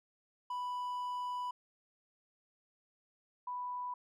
triangle / sine tone pair in turn, 989 / 989 Hz, B5 / B5, +2 / +2 cents, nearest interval unison, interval 0 cents, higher neither, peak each -34 / -37 dBFS, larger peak first, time 0.5-1.51 / 3.47-3.94 s, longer first, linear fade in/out 5 ms, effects none

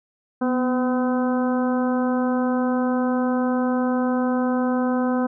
harmonic tone with a mistuned harmonic, 254 Hz, B3, 49 cents sharp, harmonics 1 / 2 / 3 / 4 / 5 / 6, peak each -20 / -26 / -30 / -32 / -34 / -36 dBFS, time 0.41-5.27 s, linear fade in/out 10 ms, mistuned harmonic 1, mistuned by -38 cents, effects none

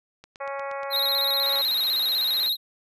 click train, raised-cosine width 0.2 ms, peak -27 dBFS, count 11, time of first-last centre 0.24-1.425 s, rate 8.44 Hz
harmonic tone, 276.7 Hz, C#4, 3 cents flat, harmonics 2 / 3 / 4 / 5 / 6 / 7 / 8 / 9, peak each -32 / -36 / -36 / -40 / -45 / -42 / -44 / -49 dBFS, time 0.4-1.62 s, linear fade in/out 10 ms
square tone with vibrato, 3951 Hz, B7, in tune, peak -22 dBFS, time 0.9-2.57 s, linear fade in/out 50 ms, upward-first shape square, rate 16 Hz, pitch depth 69 cents each way
white band-pass noise, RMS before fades -42 dBFS, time 1.43-2.49 s, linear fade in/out 10 ms, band 400 to 2600 Hz, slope 12 dB/octave
effects none

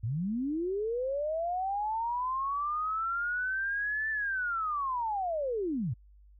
sine linear two-way sweep, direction up then down, 100 to 1771 to 100 Hz, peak -29 dBFS, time 0.03-5.94 s, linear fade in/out 10 ms, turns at 4.1 s, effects added 50 Hz sine -54 dBFS peak until 6.39 s

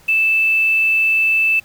sine tone with quantisation, 2637 Hz, E7, in tune, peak -12 dBFS, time 0.08-1.6 s, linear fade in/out 10 ms, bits 6, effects pink hiss -49 dBFS RMS until 1.64 s

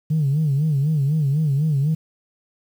sine tone with vibrato, 147.1 Hz, D3, 3 cents sharp, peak -15 dBFS, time 0.1-1.95 s, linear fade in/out 10 ms, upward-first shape sine, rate 4 Hz, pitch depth 140 cents each way, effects tanh soft clip ceiling -13 dBFS + 8-bit

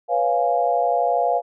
sine chord, C# dominant seventh, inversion third, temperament equal, 493.9 / 554.4 / 698.5 / 830.6 Hz, B4 / C#5 / E#5 / G#5, 0 / 0 / 0 / 0 cents, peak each -24 / -25 / -19 / -25 dBFS, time 0.08-1.42 s, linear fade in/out 50 ms, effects none

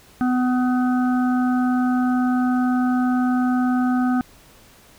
harmonic tone, 251 Hz, B3, 28 cents sharp, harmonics 1 / 3 / 5 / 6, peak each -17 / -27 / -31 / -33 dBFS, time 0.21-4.21 s, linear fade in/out 0 ms, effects pink hiss -50 dBFS RMS until 4.98 s

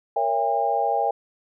sine chord, A# diminished seventh, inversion none, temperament just, 466.2 / 559.4 / 671.3 / 805.5 Hz, A#4 / C#5 / E5 / G5, 0 / +16 / +31 / +47 cents, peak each -28 / -28 / -26 / -22 dBFS, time 0.16-1.11 s, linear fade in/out 5 ms, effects none

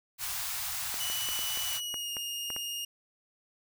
white band-stop noise, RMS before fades -35 dBFS, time 0.18-1.81 s, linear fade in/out 50 ms, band 140 to 690 Hz, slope 48 dB/octave
clicks, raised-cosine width 0.5 ms, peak -25 dBFS, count 9, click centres 0.942 / 1.1 / 1.288 / 1.391 / 1.574 / 1.942 / 2.168 / 2.503 / 2.564 s
sawtooth tone with pitch glide, 2960 to 2843 Hz, F#7 to F7, 0 to +30 cents, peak -31 dBFS, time 1-2.85 s, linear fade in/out 5 ms, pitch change -70 cents, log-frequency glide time 1.66-2.12 s
effects none

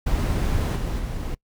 brown noise with level steps, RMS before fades -22 / -26 / -29 dBFS, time 0.06-1.35 s, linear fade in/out 10 ms, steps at 0.75 / 0.98 s, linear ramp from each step 20 ms, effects noise-tail reverb RT60 0.1 s tail -24 dB re dry

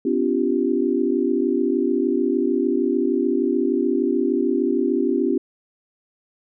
sine tone cluster, 252.2 / 285.5 / 342.4 / 389 Hz, B3 / D4 / F4 / G4, +36 / -49 / -34 / -13 cents, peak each -23 dBFS, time 0.05-5.38 s, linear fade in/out 5 ms, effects none

